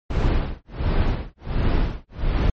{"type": "noise with tremolo", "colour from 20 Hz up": "brown", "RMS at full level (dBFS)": -18, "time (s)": [0.1, 2.5], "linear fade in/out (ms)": 5, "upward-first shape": "sine", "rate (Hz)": 1.4, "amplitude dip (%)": 100, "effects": ["low-pass 4000 Hz 12 dB/octave", "MP3 32 kbps"]}